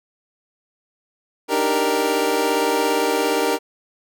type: chord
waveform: 25% pulse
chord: Eb major seventh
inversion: third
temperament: equal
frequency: 293.7 / 311.1 / 392 / 466.2 Hz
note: D4 / Eb4 / G4 / Bb4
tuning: 0 / 0 / 0 / 0 cents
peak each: -22 / -23 / -19 / -17 dBFS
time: 1.48-3.59 s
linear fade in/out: 50 ms
effects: none